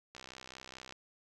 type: click train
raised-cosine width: 0.2 ms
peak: -30 dBFS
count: 51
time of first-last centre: 0.15-0.924 s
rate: 64.6 Hz
effects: none